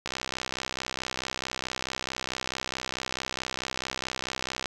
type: click train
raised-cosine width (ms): 0.2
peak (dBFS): -13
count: 298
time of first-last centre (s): 0.06-4.658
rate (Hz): 64.6
effects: none